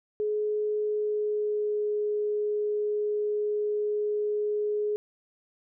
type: tone with pitch glide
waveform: sine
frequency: 422.6 to 419 Hz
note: G#4 to G#4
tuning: +30 to +15 cents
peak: -25 dBFS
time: 0.2-4.96 s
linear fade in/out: 0 ms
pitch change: -15 cents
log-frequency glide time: 0.83-1.93 s
effects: none